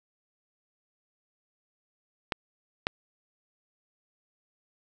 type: clicks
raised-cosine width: 0.3 ms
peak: -11 / -9 dBFS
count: 2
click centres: 2.322 / 2.869 s
effects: none